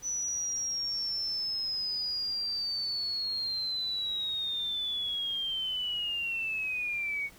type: linear sweep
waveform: sine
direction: down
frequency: 5970 to 2217 Hz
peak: -30 dBFS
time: 0.02-7.3 s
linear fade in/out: 50 ms
effects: pink hiss -55 dBFS RMS until 7.38 s